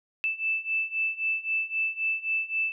sine beating tone pair, 2637 / 2640.8 Hz, E7 / E7, 0 / +2 cents, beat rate 3.8 Hz, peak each -30 / -28 dBFS, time 0.24-2.72 s, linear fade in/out 0 ms, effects none

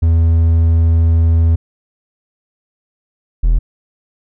triangle tone pair in turn, 82.41 / 41.2 Hz, E2 / E1, 0 / 0 cents, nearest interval octave, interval 1200 cents, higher first, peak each -6 dBFS, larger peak neither, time 0.02-1.56 / 3.43-3.59 s, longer first, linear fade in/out 10 ms, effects none

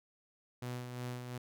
sawtooth tone with tremolo, 123.7 Hz, B2, 3 cents sharp, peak -34 dBFS, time 0.62-1.38 s, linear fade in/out 5 ms, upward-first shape sine, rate 2.8 Hz, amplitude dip 45%, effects none

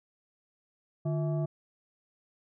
sine tone with frequency modulation, 150.4 Hz, D3, 42 cents sharp, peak -27 dBFS, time 1.05-1.46 s, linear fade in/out 10 ms, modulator 500 Hz, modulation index 0.67, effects none

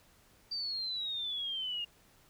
sine exponential sweep, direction down, 4683 to 2816 Hz, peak -34 dBFS, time 0.51-1.85 s, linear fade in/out 10 ms, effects pink hiss -64 dBFS RMS until 2.29 s

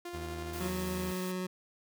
sawtooth tone with tremolo, 349.2 Hz, F4, in tune, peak -35 dBFS, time 0.05-0.69 s, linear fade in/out 5 ms, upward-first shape square, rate 12 Hz, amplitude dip 25%
sawtooth tone, 80 Hz, D#2, 49 cents sharp, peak -36 dBFS, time 0.13-1.13 s, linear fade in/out 20 ms
white high-pass noise, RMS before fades -46 dBFS, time 0.53-1.32 s, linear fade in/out 5 ms, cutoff 190 Hz, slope 24 dB/octave
25% pulse tone with vibrato, 183.8 Hz, F#3, 11 cents flat, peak -30 dBFS, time 0.6-1.47 s, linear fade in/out 10 ms, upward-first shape triangle, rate 16 Hz, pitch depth 9 cents each way
effects none

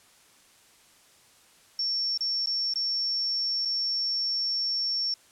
sine tone with dropouts, 5460 Hz, F8, 40 cents flat, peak -25 dBFS, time 1.79-5.14 s, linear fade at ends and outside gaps 2 ms, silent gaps 2.176-2.207 / 2.46-2.471 / 2.737-2.757 / 3.651-3.655 s, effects white hiss -58 dBFS RMS until 5.31 s + low-pass 10000 Hz 12 dB/octave

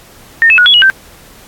sine tone with pitch steps, 1826 / 2602 / 1457 / 3368 / 2903 / 1558 Hz, A#6 / E7 / F#6 / G#7 / F#7 / G6, -36 / -23 / -27 / +24 / -34 / -11 cents, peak -3 dBFS, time 0.42-0.9 s, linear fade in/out 0 ms, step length 80 ms, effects pink hiss -39 dBFS RMS until 1.47 s + AAC 64 kbps

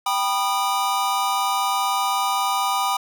square chord, G augmented, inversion none, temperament just, 784 / 980 / 1225 Hz, G5 / B5 / D#6, 0 / -14 / -27 cents, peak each -25 dBFS, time 0.06-2.97 s, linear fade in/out 5 ms, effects none

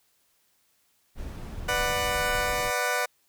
brown noise, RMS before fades -36 dBFS, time 1.15-2.72 s, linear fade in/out 50 ms
15% pulse chord, B minor, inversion none, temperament equal with one note detuned, 493.9 / 592.1 / 740 Hz, B4 / D5 / F#5, 0 / +14 / 0 cents, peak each -23 dBFS, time 1.68-3.06 s, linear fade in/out 10 ms
effects white hiss -68 dBFS RMS until 3.28 s

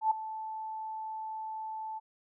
sine tone with ADSR envelope, 876 Hz, A5, 8 cents flat, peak -21 dBFS, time 0.01-2 s, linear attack 99 ms, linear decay 7 ms, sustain -15 dB, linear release 26 ms, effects none

